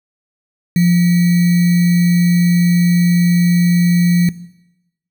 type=tone with sample-and-hold; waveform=sine; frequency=174.61 Hz; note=F3; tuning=in tune; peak=-8 dBFS; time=0.76-4.29 s; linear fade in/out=2 ms; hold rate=2100 Hz; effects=noise-tail reverb RT60 0.9 s tail -18 dB re dry